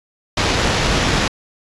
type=noise with sample-and-hold; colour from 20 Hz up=pink; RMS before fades=-17 dBFS; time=0.37-1.28 s; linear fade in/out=5 ms; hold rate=8820 Hz; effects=resampled to 22050 Hz